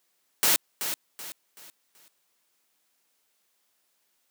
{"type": "noise with echo", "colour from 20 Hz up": "white", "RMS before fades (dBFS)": -21, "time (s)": [0.43, 0.56], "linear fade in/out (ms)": 0, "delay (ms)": 380, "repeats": 4, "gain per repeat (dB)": -9, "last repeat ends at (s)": 2.08, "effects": ["white hiss -72 dBFS RMS until 4.3 s", "high-pass 200 Hz 12 dB/octave"]}